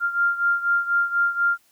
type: beating tone pair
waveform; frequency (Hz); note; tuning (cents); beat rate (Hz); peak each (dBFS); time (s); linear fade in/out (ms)
sine; 1394 / 1398.1; F6 / F6; -4 / +1; 4.1; -20 / -24; 0-1.58; 50
effects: white hiss -61 dBFS RMS until 1.71 s